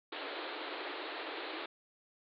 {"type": "band-pass noise", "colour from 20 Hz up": "pink", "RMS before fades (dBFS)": -42, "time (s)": [0.12, 1.66], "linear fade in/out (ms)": 5, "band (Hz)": [290, 4300], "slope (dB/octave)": 96, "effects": []}